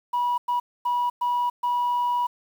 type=tone bursts at uneven times; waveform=sine; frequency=972 Hz; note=B5; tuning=28 cents flat; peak=-19 dBFS; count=5; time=0.13-0.38 / 0.48-0.6 / 0.85-1.1 / 1.21-1.5 / 1.63-2.27 s; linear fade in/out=10 ms; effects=tanh soft clip ceiling -19 dBFS + 8-bit